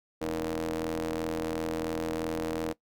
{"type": "ring-modulated tone", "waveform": "sawtooth", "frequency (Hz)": 82.9, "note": "E2", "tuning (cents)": 10, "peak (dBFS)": -23, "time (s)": [0.21, 2.73], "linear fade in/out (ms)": 10, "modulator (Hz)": 392, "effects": ["noise-tail reverb RT60 0.1 s tail -20 dB re dry"]}